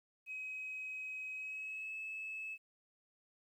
sine tone with pitch glide, 2537 to 2599 Hz, D#7 to E7, +33 to -25 cents, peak -40 dBFS, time 0.26-2.58 s, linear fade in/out 50 ms, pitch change +42 cents, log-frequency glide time 1.33-1.97 s, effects tanh soft clip ceiling -37 dBFS + 12-bit

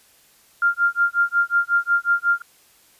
sine tone with tremolo, 1396.9 Hz, F6, in tune, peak -13 dBFS, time 0.62-2.42 s, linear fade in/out 2 ms, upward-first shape sine, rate 5.5 Hz, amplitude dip 100%, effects white hiss -55 dBFS RMS until 2.99 s + resampled to 32000 Hz

